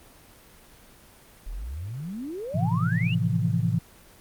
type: exponential sweep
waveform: sine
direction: up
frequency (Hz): 34.65 to 2976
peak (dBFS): -31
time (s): 1.46-3.15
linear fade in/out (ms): 10
type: chord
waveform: sine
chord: F major seventh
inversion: first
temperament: equal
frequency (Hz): 110 / 130.81 / 164.81 / 174.61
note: A2 / C3 / E3 / F3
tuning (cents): 0 / 0 / 0 / 0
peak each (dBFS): -26 / -28 / -26 / -29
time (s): 2.54-3.79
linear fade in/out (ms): 10
effects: pink hiss -52 dBFS RMS until 4.2 s + Opus 24 kbps